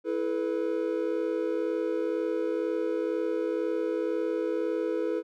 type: chord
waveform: triangle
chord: E suspended fourth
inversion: none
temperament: equal with one note detuned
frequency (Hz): 329.6 / 431.9 / 493.9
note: E4 / A4 / B4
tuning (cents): 0 / -32 / 0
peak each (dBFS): -29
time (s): 0.04-5.23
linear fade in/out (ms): 50
effects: none